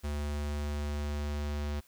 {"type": "tone with low-pass filter sweep", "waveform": "square", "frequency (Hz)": 73.42, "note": "D2", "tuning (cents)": 0, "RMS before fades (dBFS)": -34, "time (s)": [0.03, 1.81], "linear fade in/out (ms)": 20, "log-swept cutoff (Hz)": [10000, 5600], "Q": 0.98, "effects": ["white hiss -63 dBFS RMS until 1.87 s"]}